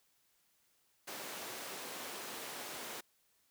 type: high-pass noise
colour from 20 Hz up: pink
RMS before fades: -45 dBFS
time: 1.07-3.01 s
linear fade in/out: 10 ms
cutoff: 360 Hz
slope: 12 dB/octave
effects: white hiss -74 dBFS RMS until 3.5 s